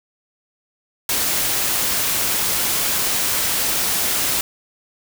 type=noise; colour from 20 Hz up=white; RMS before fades=-20 dBFS; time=1.09-4.41 s; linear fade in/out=2 ms; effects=none